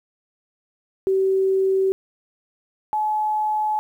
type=tone pair in turn; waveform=sine; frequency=383.4 / 854.5 Hz; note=G4 / G#5; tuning=-38 / +49 cents; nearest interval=octave + major second; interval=1387 cents; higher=second; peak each=-16 / -19 dBFS; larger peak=first; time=1.07-1.92 / 2.93-3.79 s; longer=second; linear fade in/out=0 ms; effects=9-bit